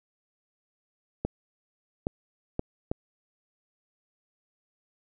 clicks, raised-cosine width 2 ms, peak -14 dBFS, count 4, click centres 1.25 / 2.069 / 2.594 / 2.915 s, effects none

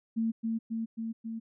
sine tone with echo, 225.8 Hz, A3, 45 cents sharp, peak -26 dBFS, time 0.16-0.32 s, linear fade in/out 20 ms, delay 270 ms, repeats 4, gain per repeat -2 dB, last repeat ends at 1.4 s, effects none

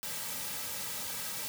white noise with comb filter, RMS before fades -38 dBFS, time 0.03-1.48 s, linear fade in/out 0 ms, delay 2.8 ms, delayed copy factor -0.8, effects none

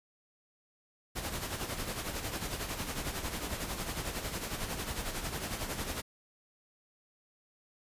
pink noise with tremolo, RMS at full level -35 dBFS, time 1.15-6.02 s, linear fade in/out 20 ms, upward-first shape sine, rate 11 Hz, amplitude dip 55%, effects resampled to 32000 Hz

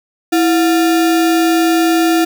sine tone with sample-and-hold, 329.6 Hz, E4, in tune, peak -9 dBFS, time 0.32-2.25 s, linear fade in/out 10 ms, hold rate 1050 Hz, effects none

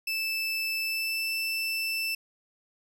30% pulse tone with pitch glide, 2637 to 2657 Hz, E7 to E7, 0 to +13 cents, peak -25 dBFS, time 0.07-2.15 s, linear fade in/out 5 ms, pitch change +13 cents, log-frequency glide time 0.82-1.37 s, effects none

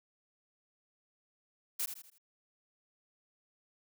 blue noise with echo, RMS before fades -34 dBFS, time 1.79-1.86 s, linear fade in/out 10 ms, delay 81 ms, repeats 4, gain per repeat -8 dB, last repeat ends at 2.184 s, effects none

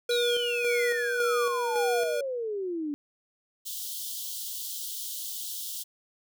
square tone with tremolo, 480.4 Hz, B4, 48 cents flat, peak -25 dBFS, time 0.09-2.21 s, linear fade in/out 5 ms, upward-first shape square, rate 1.8 Hz, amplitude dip 40%
sine exponential sweep, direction down, 3988 to 284.1 Hz, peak -29 dBFS, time 0.11-2.94 s, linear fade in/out 0 ms
white high-pass noise, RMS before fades -36 dBFS, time 3.65-5.84 s, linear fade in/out 20 ms, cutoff 3000 Hz, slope 96 dB/octave
effects none

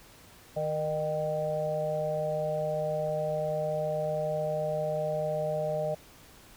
harmonic tone with a mistuned harmonic, 155.56 Hz, D#3, in tune, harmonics 1 / 3 / 4 / 5, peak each -36 / -37 / -29 / -39 dBFS, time 0.56-5.95 s, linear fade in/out 10 ms, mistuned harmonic 4, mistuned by -32 cents, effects pink hiss -54 dBFS RMS until 6.56 s

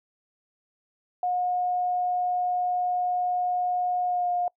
sine tone with pitch glide, 721 to 711.1 Hz, F#5 to F5, -45 to +31 cents, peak -23 dBFS, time 1.23-4.48 s, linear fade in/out 2 ms, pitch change -24 cents, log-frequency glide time 4.05-4.29 s, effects noise-tail reverb RT60 0.1 s tail -25 dB re dry

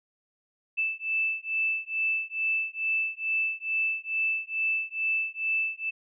sine beating tone pair, 2637 / 2639.3 Hz, E7 / E7, 0 / +1 cents, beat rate 2.3 Hz, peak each -29 dBFS, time 0.77-5.91 s, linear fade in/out 20 ms, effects none

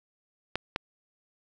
clicks, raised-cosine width 0.3 ms, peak -12 dBFS, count 2, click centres 0.556 / 0.761 s, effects none

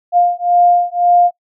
sine beating tone pair, 703 / 704.9 Hz, F5 / F5, +11 / +16 cents, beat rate 1.9 Hz, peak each -12 dBFS, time 0.12-1.31 s, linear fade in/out 50 ms, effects noise-tail reverb RT60 0.1 s tail -22 dB re dry

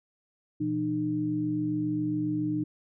sine tone cluster, 122.6 / 169.9 / 304 Hz, B2 / F3 / D#4, -12 / -47 / -40 cents, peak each -35 / -35 / -27 dBFS, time 0.6-2.64 s, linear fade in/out 10 ms, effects none

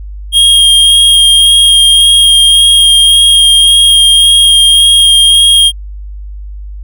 square tone with vibrato, 3239 Hz, G#7, 44 cents flat, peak -3 dBFS, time 0.32-5.72 s, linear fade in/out 50 ms, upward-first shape sine, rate 1.8 Hz, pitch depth 11 cents each way, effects added 50 Hz sine -21 dBFS peak until 6.83 s

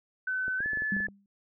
sine tone with pitch glide, 1515 to 1730.3 Hz, F#6 to A6, +40 to -29 cents, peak -28 dBFS, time 0.27-1.07 s, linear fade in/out 5 ms, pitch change +231 cents, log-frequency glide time 0.58-0.65 s
clicks, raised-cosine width 2 ms, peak -30 dBFS, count 9, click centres 0.481 / 0.605 / 0.66 / 0.733 / 0.773 / 0.821 / 0.966 / 1.004 / 1.085 s
sine tone with exponential decay, 199.3 Hz, G3, 29 cents sharp, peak -27 dBFS, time 0.92-1.26 s, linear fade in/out 2 ms, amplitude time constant 72 ms
effects none

